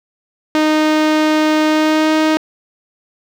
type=tone with pitch glide; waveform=sawtooth; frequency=308.8 to 312.6 Hz; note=D#4 to D#4; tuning=-13 to +8 cents; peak=-7 dBFS; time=0.55-2.37 s; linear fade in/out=0 ms; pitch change=+21 cents; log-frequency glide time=1.67-2.14 s; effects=low-pass 5000 Hz 12 dB/octave + 7-bit